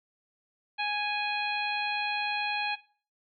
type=harmonic tone; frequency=830.6 Hz; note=G#5; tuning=in tune; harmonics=1 / 2 / 3 / 4 / 5; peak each=-32 / -36 / -32 / -39 / -38 dBFS; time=0.78-2.76 s; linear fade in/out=20 ms; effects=noise-tail reverb RT60 0.4 s tail -17 dB re dry